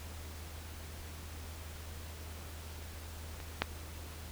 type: clicks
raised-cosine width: 0.3 ms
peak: -30 / -12 dBFS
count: 2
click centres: 3.402 / 3.62 s
effects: added 79 Hz sine -45 dBFS peak until 4.31 s + pink hiss -50 dBFS RMS until 4.31 s